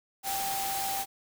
sine tone in noise, 784 Hz, G5, in tune, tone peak -32 dBFS, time 0.23-1.06 s, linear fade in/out 50 ms, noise white, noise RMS -34 dBFS, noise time 0.23-1.06 s, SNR -1 dB, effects none

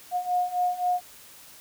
sine beating tone pair, 717 / 720.8 Hz, F5 / F#5, +45 / -45 cents, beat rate 3.8 Hz, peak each -28 / -25 dBFS, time 0.11-1.01 s, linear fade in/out 50 ms, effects white hiss -49 dBFS RMS until 1.6 s

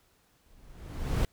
brown noise with exponential growth, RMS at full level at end -22 dBFS, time 0.46-1.25 s, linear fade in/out 1 ms, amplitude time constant 170 ms, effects pink hiss -67 dBFS RMS until 1.32 s

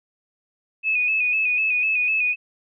sine tone with vibrato, 2536 Hz, D#7, 32 cents sharp, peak -18 dBFS, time 0.83-2.36 s, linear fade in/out 50 ms, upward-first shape square, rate 4 Hz, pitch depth 44 cents each way, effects none

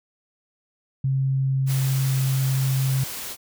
sine tone with pitch glide, 134.2 to 133.04 Hz, C3 to C3, +44 to +29 cents, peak -19 dBFS, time 1.04-3.04 s, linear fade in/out 5 ms, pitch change -15 cents, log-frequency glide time 1.33-2.39 s
white noise, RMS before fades -33 dBFS, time 1.66-3.37 s, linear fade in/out 50 ms
effects none

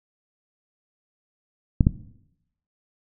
clicks, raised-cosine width 5 ms, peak -3 dBFS, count 2, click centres 1.808 / 1.869 s, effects noise-tail reverb RT60 0.8 s tail -17 dB re dry

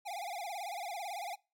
square tone with vibrato, 752 Hz, F#5, 28 cents sharp, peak -39 dBFS, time 0.05-1.36 s, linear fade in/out 20 ms, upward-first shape sine, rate 18 Hz, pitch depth 180 cents each way, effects noise-tail reverb RT60 0.3 s tail -25 dB re dry

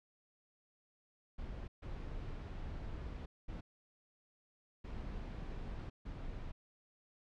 brown noise bursts at uneven times, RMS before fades -44 dBFS, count 5, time 1.38-1.68 / 1.82-3.26 / 3.48-3.61 / 4.84-5.9 / 6.05-6.52 s, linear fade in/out 10 ms, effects low-pass 4000 Hz 12 dB/octave

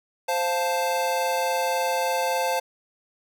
square chord, F major, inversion second, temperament equal, 523.3 / 698.5 / 880 Hz, C5 / F5 / A5, 0 / 0 / 0 cents, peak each -27 / -29 / -27 dBFS, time 0.28-2.6 s, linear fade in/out 10 ms, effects none

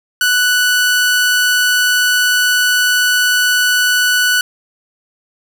sawtooth tone, 1483 Hz, F#6, 4 cents sharp, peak -7 dBFS, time 0.21-4.41 s, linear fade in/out 2 ms, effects none

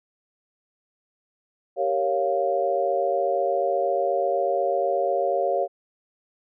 sine chord, G half-diminished seventh, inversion none, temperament equal, 392 / 466.2 / 554.4 / 698.5 Hz, G4 / Bb4 / Db5 / F5, 0 / 0 / 0 / 0 cents, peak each -28 / -29 / -24 / -25 dBFS, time 1.76-5.68 s, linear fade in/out 50 ms, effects none

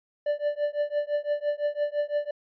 triangle tone with tremolo, 587.3 Hz, D5, in tune, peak -19 dBFS, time 0.26-2.31 s, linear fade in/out 5 ms, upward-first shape triangle, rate 5.9 Hz, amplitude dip 100%, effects resampled to 11025 Hz

